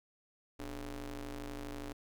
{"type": "ring-modulated tone", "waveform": "sawtooth", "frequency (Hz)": 132.8, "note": "C3", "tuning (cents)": 26, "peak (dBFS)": -34, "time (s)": [0.59, 1.93], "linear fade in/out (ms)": 10, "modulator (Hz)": 159, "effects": ["12-bit"]}